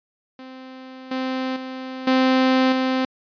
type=tone with level steps; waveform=sawtooth; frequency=260 Hz; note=C4; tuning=11 cents flat; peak=-33 / -19 / -26 / -11 / -15 dBFS; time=0.39-3.05 s; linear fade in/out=2 ms; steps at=1.11 / 1.56 / 2.07 / 2.72 s; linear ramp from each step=5 ms; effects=resampled to 11025 Hz